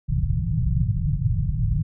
white low-pass noise, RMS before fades -22 dBFS, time 0.08-1.83 s, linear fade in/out 20 ms, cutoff 170 Hz, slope 96 dB/octave, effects none

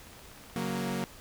click train, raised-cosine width 0.3 ms, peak -36 dBFS, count 11, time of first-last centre 0.07-0.683 s, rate 16.3 Hz
sawtooth chord, F# major, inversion second, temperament equal, 138.59 / 185 / 233.1 Hz, C#3 / F#3 / A#3, 0 / 0 / 0 cents, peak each -35 / -30 / -30 dBFS, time 0.56-1.04 s, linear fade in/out 0 ms
effects pink hiss -51 dBFS RMS until 1.2 s

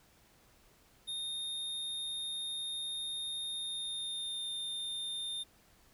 square tone with pitch glide, 3676 to 3625 Hz, A#7 to A#7, -25 to -49 cents, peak -37 dBFS, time 1.07-5.44 s, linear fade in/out 20 ms, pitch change -24 cents, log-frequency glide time 3.45-4.51 s, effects pink hiss -65 dBFS RMS until 5.93 s

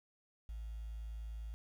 sine tone, 55 Hz, A1, in tune, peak -40 dBFS, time 0.49-1.54 s, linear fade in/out 0 ms, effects tanh soft clip ceiling -38 dBFS + 11-bit

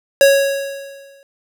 square tone with exponential decay, 553 Hz, C#5, 4 cents flat, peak -6 dBFS, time 0.21-1.23 s, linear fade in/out 1 ms, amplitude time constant 220 ms, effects none

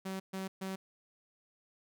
sawtooth tone bursts, 190.7 Hz, G3, 47 cents flat, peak -33 dBFS, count 3, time 0.05-0.76 s, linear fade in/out 10 ms, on 150 ms, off 130 ms, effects none

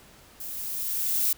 violet noise with level ramp, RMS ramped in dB -37 to -23 dBFS, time 0.4-1.33 s, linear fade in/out 5 ms, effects pink hiss -53 dBFS RMS until 1.37 s

